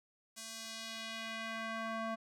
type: tone with band-pass filter sweep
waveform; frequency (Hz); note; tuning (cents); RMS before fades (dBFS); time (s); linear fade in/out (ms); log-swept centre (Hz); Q
square; 224.2; A3; +33; -42; 0.36-2.16; 20; 7500 to 920; 1.1
effects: none